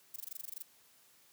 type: noise bursts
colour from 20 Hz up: violet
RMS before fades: -42 dBFS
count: 12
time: 0.14-0.624 s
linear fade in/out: 5 ms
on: 22 ms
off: 20 ms
effects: white hiss -65 dBFS RMS until 1.32 s + high-pass 80 Hz 12 dB/octave